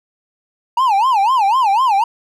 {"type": "tone with vibrato", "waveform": "triangle", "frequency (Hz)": 910, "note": "A#5", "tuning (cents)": -42, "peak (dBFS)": -9, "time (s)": [0.77, 2.04], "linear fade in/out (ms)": 5, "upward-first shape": "sine", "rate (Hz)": 4, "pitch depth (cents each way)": 270, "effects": []}